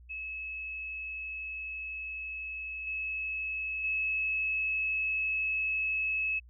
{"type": "tone with level steps", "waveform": "sine", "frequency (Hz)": 2586, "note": "E7", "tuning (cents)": -34, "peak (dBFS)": [-36, -32, -28], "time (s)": [0.09, 6.4], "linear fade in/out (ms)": 20, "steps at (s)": [2.87, 3.84], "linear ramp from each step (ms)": 2, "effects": ["added 60 Hz sine -51 dBFS peak until 6.49 s"]}